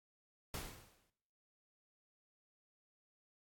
pink noise with exponential decay, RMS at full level -41 dBFS, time 0.54-1.1 s, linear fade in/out 1 ms, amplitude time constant 120 ms, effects noise-tail reverb RT60 1.0 s tail -24 dB re dry + AAC 64 kbps

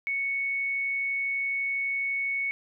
sine tone, 2217 Hz, C#7, in tune, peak -26 dBFS, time 0.07-2.51 s, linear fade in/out 0 ms, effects none

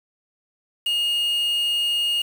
triangle tone with quantisation, 2852 Hz, F7, 36 cents sharp, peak -18 dBFS, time 0.86-2.22 s, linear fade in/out 5 ms, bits 6, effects none

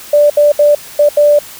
sine tone bursts at uneven times, 587.3 Hz, D5, in tune, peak -4 dBFS, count 5, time 0.13-0.3 / 0.37-0.52 / 0.59-0.75 / 0.99-1.09 / 1.17-1.39 s, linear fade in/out 5 ms, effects white hiss -32 dBFS RMS until 1.59 s

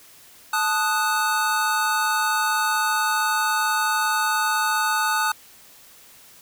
square chord, D# diminished, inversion second, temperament equal with one note detuned, 872.9 / 1244.5 / 1480 Hz, A5 / D#6 / F#6, -14 / 0 / 0 cents, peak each -25 dBFS, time 0.53-5.32 s, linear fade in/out 5 ms, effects white hiss -49 dBFS RMS until 6.41 s

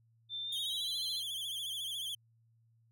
sine tone with pitch glide, 3563 to 4093 Hz, A7 to C8, +21 to -39 cents, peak -37 dBFS, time 0.29-1.23 s, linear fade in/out 50 ms, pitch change +240 cents, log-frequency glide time 0.43-1 s
45% pulse tone with vibrato, 3282 Hz, G#7, 21 cents flat, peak -37 dBFS, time 0.52-2.15 s, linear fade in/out 5 ms, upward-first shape sine, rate 14 Hz, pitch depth 94 cents each way
effects added 114 Hz sine -66 dBFS peak until 2.91 s

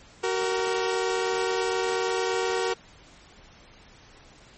sawtooth tone pair together, 377.6 / 466.2 Hz, F#4 / A#4, +35 / 0 cents, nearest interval major third, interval 365 cents, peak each -23 dBFS, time 0.23-2.74 s, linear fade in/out 10 ms, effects pink hiss -52 dBFS RMS until 4.57 s + MP3 32 kbps

